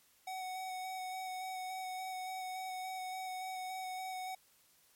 square tone with vibrato, 747 Hz, F#5, 16 cents sharp, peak -40 dBFS, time 0.27-4.35 s, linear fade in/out 5 ms, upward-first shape square, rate 3.5 Hz, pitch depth 12 cents each way, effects white hiss -68 dBFS RMS until 4.95 s + MP3 64 kbps

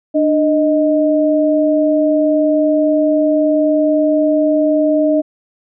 sine tone pair together, 298.5 / 622.3 Hz, D4 / D#5, +28 / 0 cents, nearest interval octave + minor second, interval 1272 cents, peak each -13 dBFS, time 0.14-5.22 s, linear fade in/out 20 ms, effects none

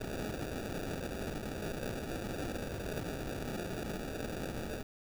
blue noise with sample-and-hold, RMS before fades -39 dBFS, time 0-4.83 s, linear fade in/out 10 ms, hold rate 1050 Hz, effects none

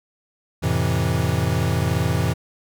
square chord, F major seventh, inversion none, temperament equal with one note detuned, 87.76 / 110 / 130.81 / 164.81 Hz, F2 / A2 / C3 / E3, +9 / 0 / 0 / 0 cents, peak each -25 dBFS, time 0.62-2.34 s, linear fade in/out 20 ms, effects none

